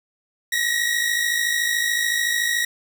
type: tone pair together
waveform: sawtooth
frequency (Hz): 1872.3 / 1926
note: A#6 / B6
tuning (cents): +7 / -44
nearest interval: unison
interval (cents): 49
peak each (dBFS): -19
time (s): 0.52-2.65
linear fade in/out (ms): 5
effects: none